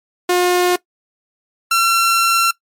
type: tone pair in turn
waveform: sawtooth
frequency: 357.8 / 1357.5 Hz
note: F4 / F6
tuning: +42 / -50 cents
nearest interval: octave + major seventh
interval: 2308 cents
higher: second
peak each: -8 dBFS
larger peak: neither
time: 0.29-0.76 / 1.71-2.51 s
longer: second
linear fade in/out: 5 ms
effects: noise-tail reverb RT60 0.1 s tail -19 dB re dry + MP3 64 kbps